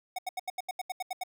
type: tone bursts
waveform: square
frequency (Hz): 740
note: F#5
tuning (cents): 0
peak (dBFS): -32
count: 11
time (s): 0.16-1.236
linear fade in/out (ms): 5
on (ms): 26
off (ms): 79
effects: none